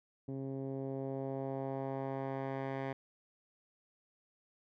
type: tone with low-pass filter sweep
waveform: 10% pulse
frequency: 134.9 Hz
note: C#3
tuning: 47 cents flat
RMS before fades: -39 dBFS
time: 0.28-2.93 s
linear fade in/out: 5 ms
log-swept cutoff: 310 to 1900 Hz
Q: 1.1
effects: none